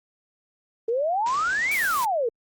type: exponential two-way sweep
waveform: sine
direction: up then down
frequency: 440 to 2356 to 440 Hz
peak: -21 dBFS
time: 0.88-2.29 s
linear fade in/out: 5 ms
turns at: 1.73 s
type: noise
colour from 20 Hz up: white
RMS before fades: -33 dBFS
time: 1.26-2.05 s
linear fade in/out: 2 ms
effects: Opus 24 kbps